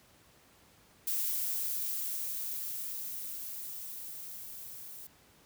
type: noise with level ramp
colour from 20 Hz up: violet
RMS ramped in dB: -32 to -47 dBFS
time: 1.07-5.07 s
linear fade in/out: 5 ms
effects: pink hiss -62 dBFS RMS until 5.45 s + high-pass 60 Hz 12 dB/octave